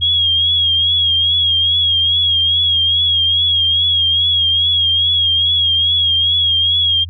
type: tone with vibrato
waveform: sine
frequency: 3283 Hz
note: G#7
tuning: 21 cents flat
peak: -11 dBFS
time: 0.01-7.05 s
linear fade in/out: 20 ms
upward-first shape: triangle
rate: 2.4 Hz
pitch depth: 62 cents each way
effects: added 86 Hz sine -26 dBFS peak until 7.09 s